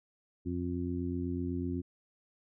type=harmonic tone; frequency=88 Hz; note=F2; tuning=14 cents sharp; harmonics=1 / 2 / 3 / 4; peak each=-37 / -40 / -35 / -40 dBFS; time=0.45-1.82 s; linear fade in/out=20 ms; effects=none